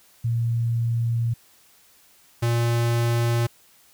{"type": "tone pair in turn", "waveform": ["sine", "square"], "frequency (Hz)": [116.54, 117.76], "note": ["A#2", "A#2"], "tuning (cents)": [0, 18], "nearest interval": "unison", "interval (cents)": 18, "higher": "second", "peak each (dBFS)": -20, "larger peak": "neither", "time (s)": [[0.24, 1.34], [2.42, 3.47]], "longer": "first", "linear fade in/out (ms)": 10, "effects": ["white hiss -56 dBFS RMS until 3.93 s"]}